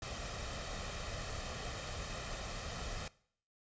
pink noise with comb filter, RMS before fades -42 dBFS, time 0.02-3.08 s, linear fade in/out 2 ms, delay 1.6 ms, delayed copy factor +0.55, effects noise-tail reverb RT60 0.6 s tail -21 dB re dry + resampled to 16000 Hz

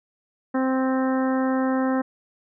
harmonic tone, 261.6 Hz, C4, in tune, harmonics 1 / 2 / 3 / 4 / 5 / 6 / 7, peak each -21 / -27 / -31 / -33 / -35 / -37 / -38 dBFS, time 0.54-2.02 s, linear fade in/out 10 ms, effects none

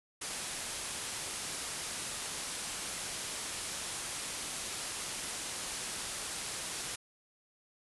white low-pass noise, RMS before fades -40 dBFS, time 0.21-6.96 s, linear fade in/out 10 ms, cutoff 11000 Hz, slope 96 dB/octave, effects none

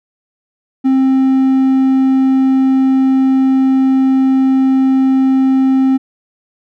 triangle tone, 264.6 Hz, C4, 20 cents sharp, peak -6 dBFS, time 0.84-5.98 s, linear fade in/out 20 ms, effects none

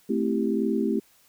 sine chord, A minor seventh, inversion none, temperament equal, 220 / 261.6 / 329.6 / 392 Hz, A3 / C4 / E4 / G4, 0 / 0 / 0 / 0 cents, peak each -26 / -28 / -29 / -28 dBFS, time 0.09-1 s, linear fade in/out 10 ms, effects white hiss -60 dBFS RMS until 1.28 s

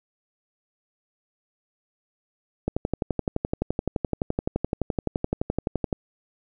click train, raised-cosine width 2 ms, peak -10 dBFS, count 39, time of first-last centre 2.68-5.928 s, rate 11.7 Hz, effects none

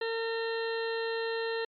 harmonic tone with a mistuned harmonic, 455.1 Hz, A#4, 42 cents flat, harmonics 1 / 2 / 3 / 4 / 6 / 7 / 8 / 9, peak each -31 / -41 / -45 / -38 / -45 / -48 / -50 / -43 dBFS, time 0.01-1.65 s, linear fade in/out 5 ms, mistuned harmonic 8, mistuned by +16 cents, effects MP3 64 kbps

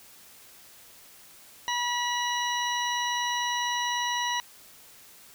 harmonic tone with a mistuned harmonic, 969 Hz, B5, 33 cents flat, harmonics 1 / 2 / 3 / 4 / 6, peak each -29 / -32 / -34 / -35 / -37 dBFS, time 1.68-4.4 s, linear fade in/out 0 ms, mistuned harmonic 4, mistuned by +24 cents, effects white hiss -52 dBFS RMS until 5.34 s

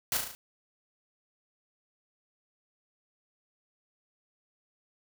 white noise with echo, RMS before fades -29 dBFS, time 0.12-0.17 s, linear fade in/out 0 ms, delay 36 ms, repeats 5, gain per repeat -4 dB, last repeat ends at 0.35 s, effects none

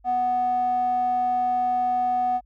square tone with band-pass filter, 246.9 Hz, B3, in tune, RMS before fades -23 dBFS, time 0.04-2.41 s, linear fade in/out 50 ms, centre 740 Hz, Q 8.5, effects added 50 Hz sine -54 dBFS peak until 2.45 s

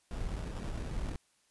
brown noise with sample-and-hold, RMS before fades -37 dBFS, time 0.11-1.16 s, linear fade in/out 2 ms, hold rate 2100 Hz, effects white hiss -71 dBFS RMS until 1.5 s + resampled to 24000 Hz

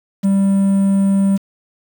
triangle tone with quantisation, 196 Hz, G3, in tune, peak -9 dBFS, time 0.23-1.38 s, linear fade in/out 20 ms, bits 6, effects none

